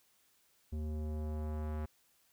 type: tone with low-pass filter sweep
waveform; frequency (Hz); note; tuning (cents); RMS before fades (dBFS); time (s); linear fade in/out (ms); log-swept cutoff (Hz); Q
square; 76.6; D#2; -27; -38; 0.72-1.86; 10; 320 to 1500; 0.88
effects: white hiss -71 dBFS RMS until 2.32 s